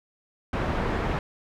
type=low-pass noise; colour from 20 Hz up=pink; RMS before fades=-27 dBFS; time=0.53-1.19 s; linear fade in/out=2 ms; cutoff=1700 Hz; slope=12 dB/octave; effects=none